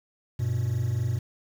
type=tone pair together; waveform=triangle; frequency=97.41 / 121.3 Hz; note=G2 / B2; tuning=-10 / -31 cents; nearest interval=major third; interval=379 cents; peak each=-26 / -23 dBFS; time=0.39-1.19 s; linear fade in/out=10 ms; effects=tanh soft clip ceiling -17 dBFS + 8-bit